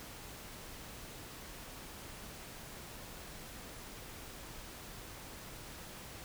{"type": "silence", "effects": ["pink hiss -49 dBFS RMS until 6.24 s"]}